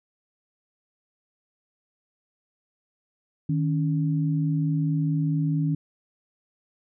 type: tone pair together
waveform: sine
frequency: 155.43 / 280 Hz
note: D#3 / C#4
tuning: -1 / +18 cents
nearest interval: minor seventh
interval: 1019 cents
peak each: -22 / -28 dBFS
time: 3.49-5.75 s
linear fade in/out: 5 ms
effects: none